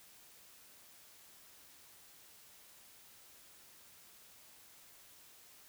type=silence; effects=white hiss -60 dBFS RMS until 5.68 s